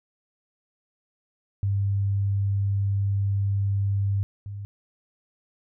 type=tone pair in turn; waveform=sine; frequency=99.4 / 100.9 Hz; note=G2 / G#2; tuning=+25 / -49 cents; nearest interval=unison; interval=26 cents; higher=second; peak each=-21 / -32 dBFS; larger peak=first; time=1.63-4.23 / 4.46-4.65 s; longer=first; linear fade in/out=0 ms; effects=none